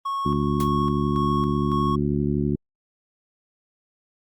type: tone with tremolo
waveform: triangle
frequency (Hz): 1100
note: C#6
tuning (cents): -14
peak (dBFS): -22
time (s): 0.05-1.96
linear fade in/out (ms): 10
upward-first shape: square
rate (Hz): 1.8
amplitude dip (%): 50
type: harmonic tone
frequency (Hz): 72.2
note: D2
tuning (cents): -29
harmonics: 1 / 2 / 3 / 4 / 5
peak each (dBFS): -30 / -25 / -25 / -28 / -28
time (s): 0.25-2.56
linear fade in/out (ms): 10
type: noise with exponential decay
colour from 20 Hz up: white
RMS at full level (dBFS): -32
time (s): 0.6-0.72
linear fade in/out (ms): 2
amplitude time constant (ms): 25
effects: Opus 32 kbps